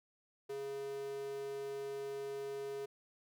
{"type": "tone with high-pass filter", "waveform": "square", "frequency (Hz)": 138.2, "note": "C#3", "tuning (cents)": -5, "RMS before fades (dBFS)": -42, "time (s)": [0.49, 2.86], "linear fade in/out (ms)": 10, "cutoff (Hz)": 390, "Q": 4.7, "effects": []}